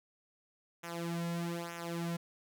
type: tone with flanger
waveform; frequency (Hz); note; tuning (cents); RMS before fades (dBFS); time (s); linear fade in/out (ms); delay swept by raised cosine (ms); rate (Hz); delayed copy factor
sawtooth; 170; F3; -46; -38; 0.83-2.17; 10; 0.22 to 2.62; 1.1; -0.85
effects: none